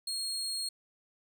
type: tone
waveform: 30% pulse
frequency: 4268 Hz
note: C8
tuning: 34 cents sharp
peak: -30 dBFS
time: 0.07-0.69 s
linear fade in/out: 5 ms
effects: none

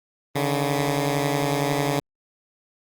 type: beating tone pair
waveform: 10% pulse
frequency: 140.9 / 151.9 Hz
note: C#3 / D#3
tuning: +29 / -41 cents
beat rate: 11 Hz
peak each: -14 / -19 dBFS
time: 0.35-2 s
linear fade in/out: 10 ms
effects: Opus 32 kbps

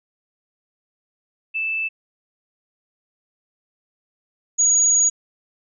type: tone pair in turn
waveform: sine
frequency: 2637 / 6738 Hz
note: E7 / G#8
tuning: 0 / +24 cents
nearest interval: octave + major third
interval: 1624 cents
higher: second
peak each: -21 / -13 dBFS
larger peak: second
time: 1.54-1.89 / 4.58-5.1 s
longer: second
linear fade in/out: 20 ms
effects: none

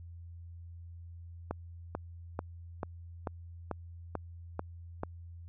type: click train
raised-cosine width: 1 ms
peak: -20 dBFS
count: 9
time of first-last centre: 1.51-5.034 s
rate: 2.27 Hz
effects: added 85 Hz sine -45 dBFS peak until 5.48 s

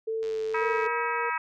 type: tone with vibrato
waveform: sine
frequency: 442.9 Hz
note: A4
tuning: 11 cents sharp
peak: -27 dBFS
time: 0.07-0.88 s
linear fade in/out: 10 ms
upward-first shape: sine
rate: 2.1 Hz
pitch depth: 13 cents each way
type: click train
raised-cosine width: 0.2 ms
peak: -29 dBFS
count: 63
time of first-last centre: 0.23-0.863 s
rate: 98 Hz
type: harmonic tone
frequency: 321 Hz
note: E4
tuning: 46 cents flat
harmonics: 3 / 4 / 5 / 6 / 7 / 8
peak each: -30 / -32 / -34 / -36 / -37 / -38 dBFS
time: 0.54-1.38 s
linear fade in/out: 5 ms
type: tone with tremolo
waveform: sine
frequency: 468.3 Hz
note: A#4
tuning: 8 cents sharp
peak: -31 dBFS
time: 0.61-1.3 s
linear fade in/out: 10 ms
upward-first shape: triangle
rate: 3.4 Hz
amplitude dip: 35%
effects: none

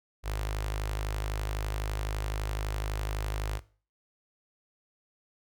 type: tone with notch filter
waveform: sawtooth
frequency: 51.91 Hz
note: G#1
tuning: in tune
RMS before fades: -32 dBFS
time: 0.23-3.61 s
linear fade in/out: 50 ms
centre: 210 Hz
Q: 0.53
effects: noise-tail reverb RT60 0.4 s tail -19 dB re dry

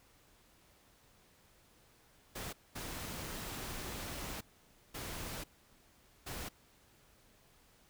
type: noise bursts at uneven times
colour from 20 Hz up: pink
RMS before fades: -43 dBFS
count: 4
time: 2.35-2.53 / 2.75-4.41 / 4.94-5.44 / 6.26-6.49 s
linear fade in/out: 10 ms
effects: pink hiss -66 dBFS RMS until 7.89 s

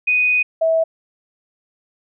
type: tone pair in turn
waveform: sine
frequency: 2489 / 650.2 Hz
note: D#7 / E5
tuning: 0 / -24 cents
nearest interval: octave + major seventh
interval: 2324 cents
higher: first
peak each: -13 dBFS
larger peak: neither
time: 0.07-0.43 / 0.61-0.84 s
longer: first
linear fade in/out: 10 ms
effects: none

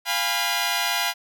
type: chord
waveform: 10% pulse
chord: F diminished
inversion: none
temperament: equal with one note detuned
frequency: 698.5 / 813.5 / 987.8 Hz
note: F5 / Ab5 / Cb6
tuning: 0 / -36 / 0 cents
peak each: -18 dBFS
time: 0.05-1.14 s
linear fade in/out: 50 ms
effects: none

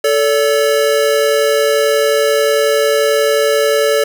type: tone pair together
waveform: square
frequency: 440 / 571.2 Hz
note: A4 / D5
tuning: 0 / -48 cents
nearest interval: perfect fourth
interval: 452 cents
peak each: -14 dBFS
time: 0.04-4.04 s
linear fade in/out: 5 ms
effects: none

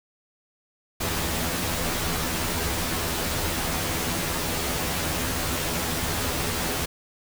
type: noise with comb filter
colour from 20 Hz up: pink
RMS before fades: -27 dBFS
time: 1-6.86 s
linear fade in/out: 10 ms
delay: 12 ms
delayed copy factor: +0.8
effects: none

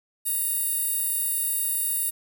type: tone with high-pass filter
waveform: 15% pulse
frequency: 932.3 Hz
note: A#5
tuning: in tune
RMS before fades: -26 dBFS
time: 0.25-2.11 s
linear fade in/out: 20 ms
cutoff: 12000 Hz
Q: 3.8
effects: none

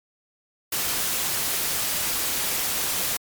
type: noise with amplitude modulation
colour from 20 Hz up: white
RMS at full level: -24 dBFS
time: 0.72-3.17 s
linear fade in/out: 5 ms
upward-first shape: sine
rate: 228 Hz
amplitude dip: 30%
effects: MP3 96 kbps

